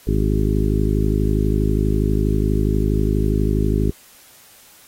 harmonic tone with a mistuned harmonic, 52.3 Hz, G#1, 13 cents sharp, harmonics 1 / 2 / 3 / 4 / 5 / 6 / 7 / 8, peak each -19 / -22 / -24 / -25 / -26 / -27 / -27 / -28 dBFS, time 0.07-3.91 s, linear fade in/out 5 ms, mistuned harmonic 8, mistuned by -34 cents, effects white hiss -48 dBFS RMS until 4.87 s + AAC 48 kbps

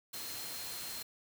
sine tone in noise, 4186 Hz, C8, in tune, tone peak -47 dBFS, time 0.13-1.03 s, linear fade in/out 10 ms, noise white, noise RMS -43 dBFS, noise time 0.13-1.03 s, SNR -7 dB, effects none

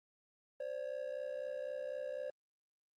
triangle ring-modulated tone, 551 Hz, C#5, 11 cents flat, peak -34 dBFS, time 0.6-2.3 s, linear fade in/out 2 ms, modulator 32 Hz, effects Opus 32 kbps

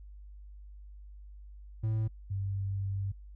triangle / sine tone pair in turn, 110 / 98 Hz, A2 / G2, 0 / 0 cents, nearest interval major second, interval 200 cents, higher first, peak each -26 / -31 dBFS, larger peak first, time 1.83-2.08 / 2.3-3.12 s, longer second, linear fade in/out 10 ms, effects noise-tail reverb RT60 0.1 s tail -25 dB re dry + added 50 Hz sine -46 dBFS peak until 3.35 s

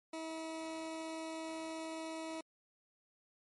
20% pulse tone, 321.8 Hz, E4, 42 cents flat, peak -36 dBFS, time 0.13-2.41 s, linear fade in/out 5 ms, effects MP3 48 kbps

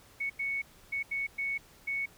sine tone bursts at uneven times, 2217 Hz, C#7, in tune, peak -30 dBFS, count 6, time 0.2-0.3 / 0.39-0.62 / 0.92-1.03 / 1.11-1.27 / 1.38-1.58 / 1.87-2.06 s, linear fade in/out 10 ms, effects pink hiss -58 dBFS RMS until 2.17 s

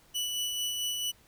sawtooth tone with tremolo, 2960 Hz, F#7, in tune, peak -26 dBFS, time 0.14-1.12 s, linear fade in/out 20 ms, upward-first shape sine, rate 4.5 Hz, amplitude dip 30%, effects pink hiss -61 dBFS RMS until 1.27 s

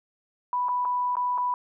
sine tone with dropouts, 987.8 Hz, B5, in tune, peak -23 dBFS, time 0.53-1.54 s, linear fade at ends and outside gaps 1 ms, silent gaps 0.685-0.69 / 0.85-0.854 / 1.155-1.168 / 1.378-1.382 s, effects none

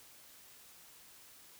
silence, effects white hiss -58 dBFS RMS until 1.59 s

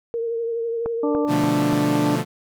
sine tone with vibrato, 462.1 Hz, A#4, 15 cents flat, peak -22 dBFS, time 0.14-1.25 s, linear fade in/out 0 ms, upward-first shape triangle, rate 12 Hz, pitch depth 35 cents each way
click train, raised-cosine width 1 ms, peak -14 dBFS, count 4, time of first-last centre 0.86-1.73 s, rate 3.45 Hz
harmonic tone, 293.7 Hz, D4, in tune, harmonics 1 / 2 / 3 / 4, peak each -21 / -27 / -31 / -33 dBFS, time 1.03-2.16 s, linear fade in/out 5 ms
sawtooth chord, B half-diminished seventh, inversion none, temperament equal, 123.47 / 146.83 / 174.61 / 220 Hz, B2 / D3 / F3 / A3, 0 / 0 / 0 / 0 cents, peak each -23 dBFS, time 1.27-2.25 s, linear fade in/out 50 ms
effects none

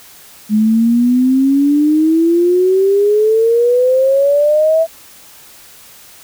sine exponential sweep, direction up, 210.1 to 659.3 Hz, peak -8 dBFS, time 0.49-4.87 s, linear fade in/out 50 ms, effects white hiss -40 dBFS RMS until 6.23 s

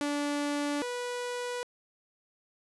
sawtooth tone pair in turn, 290 / 490 Hz, D4 / B4, -22 / -14 cents, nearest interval major sixth, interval 908 cents, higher second, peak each -25 / -29 dBFS, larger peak first, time 0.01-0.82 / 0.82-1.63 s, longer neither, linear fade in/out 0 ms, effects resampled to 24000 Hz + 11-bit

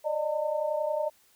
sine tone cluster, 583 / 614 / 904 Hz, D5 / D#5 / A5, -13 / -23 / +47 cents, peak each -32 / -28 / -35 dBFS, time 0.04-1.1 s, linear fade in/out 20 ms, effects white hiss -63 dBFS RMS until 1.35 s

